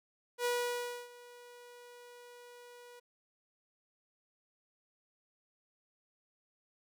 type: tone with ADSR envelope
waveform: sawtooth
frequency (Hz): 485.6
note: B4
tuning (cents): -29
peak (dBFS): -26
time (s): 0.38-3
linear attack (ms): 71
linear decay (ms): 630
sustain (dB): -22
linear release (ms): 11
effects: none